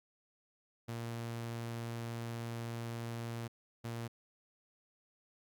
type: tone bursts at uneven times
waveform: sawtooth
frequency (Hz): 116.5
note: A#2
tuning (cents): -1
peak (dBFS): -35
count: 2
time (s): 0.88-3.48 / 3.84-4.08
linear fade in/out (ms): 10
effects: Opus 48 kbps